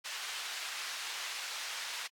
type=band-pass noise; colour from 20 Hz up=white; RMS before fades=-41 dBFS; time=0.04-2.08 s; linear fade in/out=20 ms; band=1100 to 4700 Hz; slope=12 dB/octave; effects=AAC 64 kbps